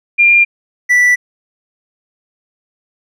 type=tone pair in turn; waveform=sine / triangle; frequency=2398 / 1967.5 Hz; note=D7 / B6; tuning=+36 / -7 cents; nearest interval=minor third; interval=343 cents; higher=first; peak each=-5 dBFS; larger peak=neither; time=0.18-0.45 / 0.89-1.16 s; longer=neither; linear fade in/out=20 ms; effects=none